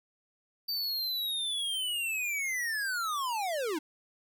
square linear sweep, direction down, 4637 to 286.6 Hz, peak -31 dBFS, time 0.68-3.79 s, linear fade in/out 10 ms, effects none

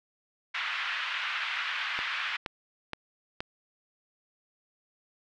pink band-pass noise, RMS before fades -33 dBFS, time 0.54-2.37 s, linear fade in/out 10 ms, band 1300 to 3200 Hz, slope 24 dB/octave
click train, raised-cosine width 0.3 ms, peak -17 dBFS, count 4, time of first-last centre 1.99-3.405 s, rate 2.12 Hz
effects none

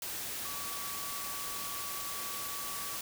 sine tone in noise, 1141 Hz, C#6, 50 cents sharp, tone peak -44 dBFS, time 0.45-2.97 s, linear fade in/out 2 ms, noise white, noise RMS -39 dBFS, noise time 0.02-3.01 s, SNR -8 dB, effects none

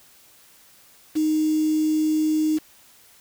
sine tone with quantisation, 310 Hz, D#4, 6 cents flat, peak -18 dBFS, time 1.15-2.59 s, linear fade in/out 20 ms, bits 6, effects white hiss -53 dBFS RMS until 3.2 s

